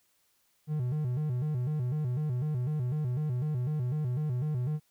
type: tone with vibrato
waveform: triangle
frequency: 137.5 Hz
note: C#3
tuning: 14 cents flat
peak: -26 dBFS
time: 0.67-4.8 s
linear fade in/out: 50 ms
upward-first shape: square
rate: 4 Hz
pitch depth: 180 cents each way
effects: white hiss -71 dBFS RMS until 4.9 s